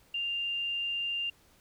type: tone with frequency modulation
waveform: sine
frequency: 2794 Hz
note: F7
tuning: in tune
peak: -30 dBFS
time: 0.14-1.3 s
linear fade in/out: 5 ms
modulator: 24.7 Hz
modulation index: 0.38
effects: pink hiss -63 dBFS RMS until 1.6 s